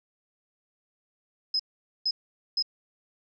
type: tone bursts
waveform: sine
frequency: 5090 Hz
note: D#8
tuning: 39 cents sharp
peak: -23 dBFS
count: 3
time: 1.54-2.625 s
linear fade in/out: 5 ms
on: 55 ms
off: 460 ms
effects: none